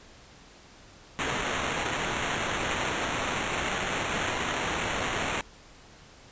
white noise with sample-and-hold, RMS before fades -30 dBFS, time 1.19-5.41 s, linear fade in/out 0 ms, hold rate 4900 Hz, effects pink hiss -52 dBFS RMS until 6.31 s + resampled to 16000 Hz

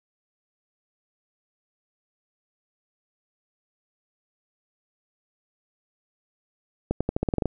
accelerating click train, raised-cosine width 2 ms, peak -10 dBFS, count 10, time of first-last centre 6.91-7.457 s, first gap 96 ms, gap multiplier 0.88, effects none

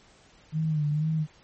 sine tone with vibrato, 153.1 Hz, D#3, 28 cents flat, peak -23 dBFS, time 0.52-1.27 s, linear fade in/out 50 ms, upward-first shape sine, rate 2.1 Hz, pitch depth 66 cents each way, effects pink hiss -57 dBFS RMS until 1.43 s + MP3 32 kbps

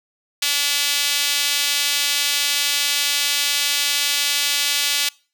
sawtooth tone with high-pass filter, 287.6 Hz, D4, 36 cents flat, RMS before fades -20 dBFS, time 0.42-5.09 s, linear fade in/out 5 ms, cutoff 3200 Hz, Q 1.3, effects noise-tail reverb RT60 0.4 s tail -25 dB re dry

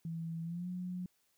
sine tone with pitch glide, 164.7 to 180.65 Hz, E3 to F#3, -1 to -41 cents, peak -37 dBFS, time 0.05-1.06 s, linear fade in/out 2 ms, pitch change +160 cents, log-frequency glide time 0.43-0.68 s, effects white hiss -75 dBFS RMS until 1.37 s

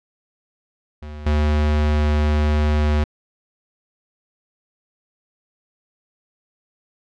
square tone with level steps, 75.1 Hz, D2, 39 cents sharp, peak -32 / -16 dBFS, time 1.02-3.04 s, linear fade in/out 5 ms, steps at 1.26 s, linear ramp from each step 5 ms, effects low-pass 4000 Hz 12 dB/octave

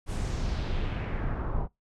brown noise with low-pass filter sweep, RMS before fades -30 dBFS, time 0.06-1.68 s, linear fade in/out 50 ms, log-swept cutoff 10000 to 900 Hz, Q 1.9, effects noise-tail reverb RT60 0.2 s tail -25 dB re dry

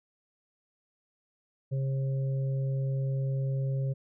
harmonic tone, 135 Hz, C#3, 45 cents flat, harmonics 1 / 3 / 4, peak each -27 / -44 / -42 dBFS, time 1.71-3.94 s, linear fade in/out 20 ms, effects none

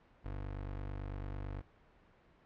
25% pulse tone, 49 Hz, G1, in tune, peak -36 dBFS, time 0.24-1.62 s, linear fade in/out 20 ms, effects pink hiss -65 dBFS RMS until 2.45 s + low-pass 2000 Hz 12 dB/octave

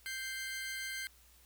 sawtooth tone pair together, 1568 / 2093 Hz, G6 / C7, 0 / 0 cents, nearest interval perfect fourth, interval 500 cents, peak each -38 / -38 dBFS, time 0.06-1.07 s, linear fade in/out 0 ms, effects added 60 Hz sine -64 dBFS peak until 1.45 s + white hiss -64 dBFS RMS until 1.45 s

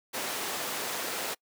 pink high-pass noise, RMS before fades -34 dBFS, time 0.13-1.35 s, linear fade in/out 20 ms, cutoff 390 Hz, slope 12 dB/octave, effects noise-tail reverb RT60 0.1 s tail -26 dB re dry

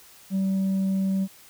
sine tone with tanh clipping, 192.3 Hz, G3, 33 cents flat, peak -22 dBFS, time 0.3-1.28 s, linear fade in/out 50 ms, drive 2 dB, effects white hiss -51 dBFS RMS until 1.49 s

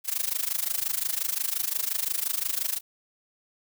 blue noise with amplitude modulation, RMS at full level -25 dBFS, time 0.04-2.81 s, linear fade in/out 50 ms, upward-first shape sine, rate 25.7 Hz, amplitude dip 90%, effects none

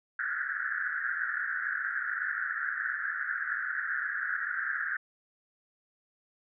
pink band-pass noise, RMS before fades -33 dBFS, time 0.19-4.97 s, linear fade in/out 5 ms, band 1400 to 1800 Hz, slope 96 dB/octave, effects none

